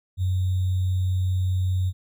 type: tone with sample-and-hold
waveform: sine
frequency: 92.5 Hz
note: F#2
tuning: in tune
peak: -20 dBFS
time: 0.17-1.93 s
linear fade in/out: 50 ms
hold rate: 3675 Hz
effects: none